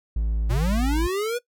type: tone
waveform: triangle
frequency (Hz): 54.8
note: A1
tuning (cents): -6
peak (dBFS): -19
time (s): 0.16-1.07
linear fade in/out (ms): 5
type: linear sweep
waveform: square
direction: up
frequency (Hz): 105.2 to 493.9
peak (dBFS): -24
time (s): 0.49-1.39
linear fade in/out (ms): 20
effects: noise-tail reverb RT60 0.1 s tail -20 dB re dry